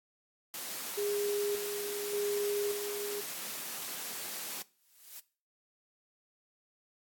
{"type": "high-pass noise", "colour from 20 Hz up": "white", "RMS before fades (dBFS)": -40, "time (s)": [0.54, 4.62], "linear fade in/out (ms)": 0, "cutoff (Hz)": 160, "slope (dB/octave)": 24}
{"type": "tone with tremolo", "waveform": "sine", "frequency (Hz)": 410, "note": "G#4", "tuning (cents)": -22, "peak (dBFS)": -31, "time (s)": [0.97, 3.21], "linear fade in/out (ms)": 10, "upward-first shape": "square", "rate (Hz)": 0.86, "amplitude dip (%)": 50}
{"type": "noise with exponential growth", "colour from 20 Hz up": "blue", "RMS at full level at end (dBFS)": -43, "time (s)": [4.64, 5.2], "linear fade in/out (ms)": 5, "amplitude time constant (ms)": 120}
{"effects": ["noise-tail reverb RT60 0.4 s tail -20 dB re dry", "AAC 64 kbps"]}